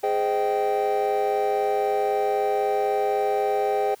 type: chord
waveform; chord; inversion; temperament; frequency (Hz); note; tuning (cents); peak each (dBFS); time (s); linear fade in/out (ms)
triangle; Ab major seventh; none; just; 415.3 / 519.1 / 623 / 778.7; Ab4 / C5 / Eb5 / G5; 0 / -14 / +2 / -12; -22 / -26 / -27 / -22; 0.03-3.95; 10
effects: tanh soft clip ceiling -12 dBFS + white hiss -53 dBFS RMS until 4 s